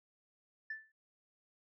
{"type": "tone with exponential decay", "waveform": "sine", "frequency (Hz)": 1760, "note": "A6", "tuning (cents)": 0, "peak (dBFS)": -35, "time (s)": [0.7, 0.92], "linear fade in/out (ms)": 5, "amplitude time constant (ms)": 46, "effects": ["tanh soft clip ceiling -34 dBFS"]}